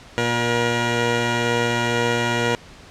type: tone pair together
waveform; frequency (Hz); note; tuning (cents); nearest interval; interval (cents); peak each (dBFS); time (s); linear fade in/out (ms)
10% pulse; 118.71 / 476.9; A#2 / A#4; +32 / +39; 2 octaves; 2407; -13; 0.18-2.55; 0
effects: pink hiss -44 dBFS RMS until 2.9 s + low-pass 6000 Hz 12 dB/octave